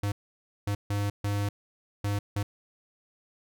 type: tone bursts at uneven times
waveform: square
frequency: 101.8 Hz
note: G#2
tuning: 34 cents flat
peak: -27 dBFS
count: 6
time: 0.03-0.12 / 0.67-0.75 / 0.9-1.1 / 1.24-1.49 / 2.04-2.19 / 2.36-2.43 s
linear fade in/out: 5 ms
effects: none